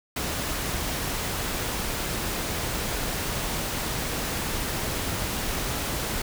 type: noise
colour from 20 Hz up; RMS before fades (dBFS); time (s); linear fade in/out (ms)
pink; -29; 0.16-6.22; 5
effects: none